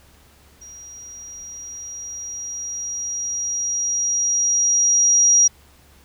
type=tone with level ramp; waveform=sine; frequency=5730 Hz; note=F8; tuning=44 cents sharp; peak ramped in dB=-38 to -10 dBFS; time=0.61-5.48 s; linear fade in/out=10 ms; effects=added 71 Hz sine -53 dBFS peak until 6.04 s + pink hiss -53 dBFS RMS until 6.04 s